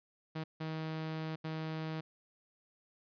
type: tone bursts at uneven times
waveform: sawtooth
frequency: 158.5 Hz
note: D#3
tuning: 32 cents sharp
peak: -33 dBFS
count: 3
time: 0.35-0.44 / 0.6-1.36 / 1.44-2.01 s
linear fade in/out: 10 ms
effects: resampled to 11025 Hz